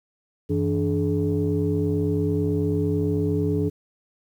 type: tone cluster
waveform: sine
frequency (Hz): 95.1 / 164.1 / 291 / 425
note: F#2 / E3 / D4 / G#4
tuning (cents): +48 / -8 / -16 / +40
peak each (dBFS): -25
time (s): 0.49-3.7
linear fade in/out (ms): 20
effects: tanh soft clip ceiling -12 dBFS + 9-bit